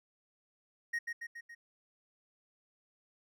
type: tone with echo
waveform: triangle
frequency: 1872 Hz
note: A#6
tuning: 7 cents sharp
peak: -30 dBFS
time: 0.93-0.99 s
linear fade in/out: 10 ms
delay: 140 ms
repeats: 4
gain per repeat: -4 dB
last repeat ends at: 1.55 s
effects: none